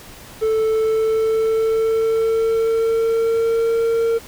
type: tone with pitch glide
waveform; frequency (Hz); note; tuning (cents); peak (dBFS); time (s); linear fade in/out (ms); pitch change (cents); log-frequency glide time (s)
triangle; 440 to 458.4; A4 to A#4; 0 to -29; -13; 0.41-4.19; 20; +71; 0.73-3.78
effects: pink hiss -40 dBFS RMS until 4.27 s